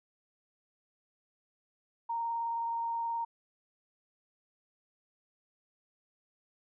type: tone with vibrato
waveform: sine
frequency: 927 Hz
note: A#5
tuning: 10 cents flat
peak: -31 dBFS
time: 2.09-3.25 s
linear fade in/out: 10 ms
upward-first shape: sine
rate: 19 Hz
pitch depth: 11 cents each way
effects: none